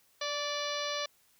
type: harmonic tone with a mistuned harmonic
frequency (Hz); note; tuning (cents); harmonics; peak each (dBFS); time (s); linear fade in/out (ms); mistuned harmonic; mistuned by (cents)
585; D5; -7; 1 / 2 / 3 / 4 / 5 / 6 / 7 / 8 / 9 / 10; -37 / -39 / -42 / -43 / -43 / -41 / -41 / -45 / -49 / -46; 0.21-1.06; 5; 2; -22
effects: white hiss -67 dBFS RMS until 1.39 s